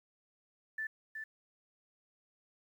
sine tone with echo, 1759 Hz, A6, 1 cent flat, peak -35 dBFS, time 0.78-0.87 s, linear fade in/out 5 ms, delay 370 ms, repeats 1, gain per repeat -5 dB, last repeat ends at 1.24 s, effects 11-bit

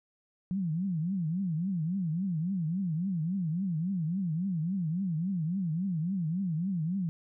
sine tone with vibrato, 174.61 Hz, F3, in tune, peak -28 dBFS, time 0.51-7.09 s, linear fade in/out 0 ms, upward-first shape triangle, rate 3.6 Hz, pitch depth 260 cents each way, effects none

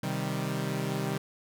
sawtooth chord, C minor, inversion none, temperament equal, 130.81 / 155.56 / 196 Hz, C3 / Eb3 / G3, 0 / 0 / 0 cents, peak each -30 dBFS, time 0.03-1.18 s, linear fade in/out 5 ms, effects none

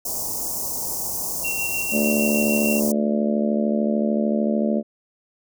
white band-stop noise, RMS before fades -27 dBFS, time 0.05-2.92 s, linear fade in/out 5 ms, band 1000 to 5300 Hz, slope 48 dB/octave
sine tone with tremolo, 2734 Hz, F7, 37 cents flat, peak -24 dBFS, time 1.44-2.8 s, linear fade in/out 10 ms, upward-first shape square, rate 6.6 Hz, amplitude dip 35%
harmonic tone, 73.42 Hz, D2, in tune, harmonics 3 / 4 / 5 / 6 / 7 / 8 / 9, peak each -20 / -30 / -29 / -32 / -32 / -26 / -34 dBFS, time 1.91-4.83 s, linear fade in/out 50 ms
effects none

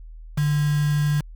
sine tone with quantisation, 147.9 Hz, D3, 13 cents sharp, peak -18 dBFS, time 0.37-1.21 s, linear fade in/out 10 ms, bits 5, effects added 40 Hz sine -37 dBFS peak until 1.35 s

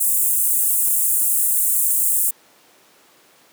pink high-pass noise, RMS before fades -18 dBFS, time 0-2.31 s, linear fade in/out 10 ms, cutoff 8100 Hz, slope 48 dB/octave, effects pink hiss -52 dBFS RMS until 3.52 s + high-pass 300 Hz 12 dB/octave

